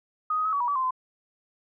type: tone with pitch steps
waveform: sine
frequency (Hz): 1247 / 1254 / 1282 / 1135 / 968 / 1146 / 1042 / 1025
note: D#6 / D#6 / E6 / C#6 / B5 / D6 / C6 / C6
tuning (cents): +3 / +13 / -49 / +41 / -35 / -43 / -7 / -36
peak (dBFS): -23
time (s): 0.3-0.908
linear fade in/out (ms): 5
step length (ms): 76
effects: none